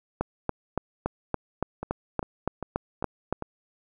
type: two click trains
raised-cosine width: 1 ms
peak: -18 / -11 dBFS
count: 5 / 12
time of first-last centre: 1.83-3.424 / 0.21-3.326 s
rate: 2.51 / 3.53 Hz
effects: none